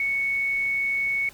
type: tone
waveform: sine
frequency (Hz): 2217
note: C#7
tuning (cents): 0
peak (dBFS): -22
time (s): 0-1.29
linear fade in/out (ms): 2
effects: pink hiss -49 dBFS RMS until 1.33 s